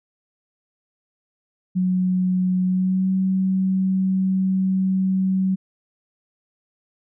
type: tone with pitch glide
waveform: sine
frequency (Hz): 183.8 to 189.08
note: F#3 to F#3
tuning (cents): -11 to +38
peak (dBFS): -17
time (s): 1.75-5.56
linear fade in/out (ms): 20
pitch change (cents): +49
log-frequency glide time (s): 2.65-3.1
effects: none